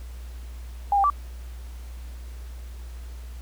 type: tone with pitch steps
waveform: sine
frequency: 810 / 792 / 1161 Hz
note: G#5 / G5 / D6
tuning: -43 / +18 / -20 cents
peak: -17 dBFS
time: 0.92-1.1 s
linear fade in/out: 2 ms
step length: 60 ms
effects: added 60 Hz sine -35 dBFS peak until 3.41 s + pink hiss -52 dBFS RMS until 3.41 s